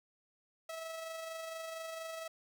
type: tone with amplitude modulation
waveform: sawtooth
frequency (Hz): 650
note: E5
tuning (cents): -24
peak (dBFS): -36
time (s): 0.69-2.28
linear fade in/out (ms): 5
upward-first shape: sine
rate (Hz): 24.3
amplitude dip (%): 35
effects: none